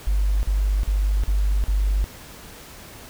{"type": "tone bursts", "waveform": "sine", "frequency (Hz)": 49.74, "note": "G1", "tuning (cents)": 26, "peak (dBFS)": -17, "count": 5, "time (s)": [0.07, 2.042], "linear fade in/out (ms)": 0, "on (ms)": 360, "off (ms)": 43, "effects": ["pink hiss -42 dBFS RMS until 3.09 s"]}